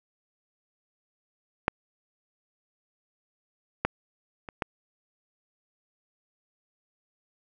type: clicks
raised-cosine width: 0.5 ms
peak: -6 / -8 / -23 / -12 dBFS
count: 4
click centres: 1.681 / 3.85 / 4.488 / 4.622 s
effects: none